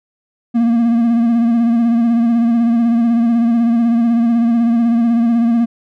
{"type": "tone with vibrato", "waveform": "triangle", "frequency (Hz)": 233.1, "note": "A#3", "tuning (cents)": 0, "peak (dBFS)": -8, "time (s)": [0.54, 5.66], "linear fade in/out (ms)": 20, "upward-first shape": "sine", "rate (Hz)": 16, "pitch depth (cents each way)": 40, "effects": []}